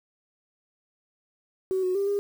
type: tone with pitch steps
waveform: sine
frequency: 377.3 / 367.7 / 397.2 / 404.5 Hz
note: F#4 / F#4 / G4 / G#4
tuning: +34 / -11 / +23 / -46 cents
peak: -22 dBFS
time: 1.71-2.19 s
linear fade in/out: 0 ms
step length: 120 ms
effects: tanh soft clip ceiling -18 dBFS + 8-bit